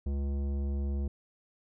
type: tone with tanh clipping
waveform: triangle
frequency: 69.9 Hz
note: C#2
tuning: 15 cents sharp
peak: -31 dBFS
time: 0.06-1.08 s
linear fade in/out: 5 ms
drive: 18 dB
effects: none